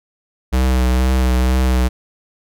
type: tone with vibrato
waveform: square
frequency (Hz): 63.6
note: C2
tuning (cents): -48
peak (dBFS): -13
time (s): 0.52-1.89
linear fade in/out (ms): 20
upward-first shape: triangle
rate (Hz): 2.1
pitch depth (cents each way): 30
effects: none